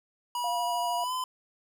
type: tone with pitch glide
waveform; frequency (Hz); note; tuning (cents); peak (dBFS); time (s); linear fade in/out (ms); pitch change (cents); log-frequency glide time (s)
square; 970 to 1018.2; B5 to C6; -31 to -47; -30; 0.35-1.24; 2; +84; 1-1.13
type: tone with vibrato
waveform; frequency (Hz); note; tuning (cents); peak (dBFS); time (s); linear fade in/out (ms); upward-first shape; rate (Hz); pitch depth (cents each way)
sine; 698.5; F5; 0; -30; 0.44-1.04; 2; sine; 13; 22
effects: none